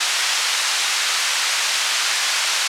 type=band-pass noise; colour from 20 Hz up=white; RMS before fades=-20 dBFS; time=0-2.68 s; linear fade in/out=10 ms; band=1100 to 5800 Hz; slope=12 dB/octave; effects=low-pass 10000 Hz 12 dB/octave